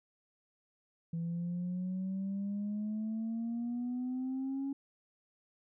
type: exponential sweep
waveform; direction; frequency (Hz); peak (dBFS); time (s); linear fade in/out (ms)
sine; up; 165.6 to 277.2; -32; 1.13-4.73; 5
effects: tanh soft clip ceiling -31 dBFS